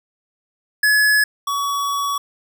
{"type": "tone pair in turn", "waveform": "square", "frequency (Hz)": [1700, 1129.3], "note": ["G#6", "C#6"], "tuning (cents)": [40, 32], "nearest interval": "perfect fifth", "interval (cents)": 708, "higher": "first", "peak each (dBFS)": [-13, -20], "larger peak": "first", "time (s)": [[0.83, 1.24], [1.47, 2.18]], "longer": "second", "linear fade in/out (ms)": 5, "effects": []}